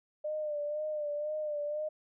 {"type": "tone with vibrato", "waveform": "sine", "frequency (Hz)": 600, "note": "D5", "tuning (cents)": 37, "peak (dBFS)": -32, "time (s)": [0.24, 1.89], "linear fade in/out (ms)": 10, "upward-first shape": "sine", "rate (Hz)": 2, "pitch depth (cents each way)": 44, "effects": []}